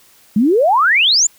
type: exponential sweep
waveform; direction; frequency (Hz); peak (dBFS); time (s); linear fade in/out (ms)
sine; up; 196 to 7420; -9; 0.36-1.27; 5
effects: white hiss -49 dBFS RMS until 1.38 s